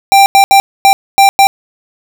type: tone bursts at uneven times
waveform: square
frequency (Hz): 788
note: G5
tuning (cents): +9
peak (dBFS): -3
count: 6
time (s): 0.12-0.26 / 0.35-0.44 / 0.51-0.6 / 0.85-0.93 / 1.18-1.29 / 1.39-1.47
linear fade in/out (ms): 0
effects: none